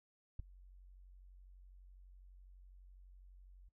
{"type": "tone with ADSR envelope", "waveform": "sine", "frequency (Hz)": 46, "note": "F#1", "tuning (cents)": -9, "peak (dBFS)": -33, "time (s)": [0.39, 3.69], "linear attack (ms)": 6, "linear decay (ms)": 6, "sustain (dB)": -23, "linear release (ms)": 7, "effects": ["noise-tail reverb RT60 0.1 s tail -22 dB re dry"]}